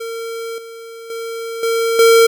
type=tone with level steps; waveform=square; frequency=457.5 Hz; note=A#4; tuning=32 cents flat; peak=-24 / -32 / -24 / -15 / -7 dBFS; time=0-2.27 s; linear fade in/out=10 ms; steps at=0.58 / 1.1 / 1.63 / 1.99 s; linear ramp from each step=2 ms; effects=none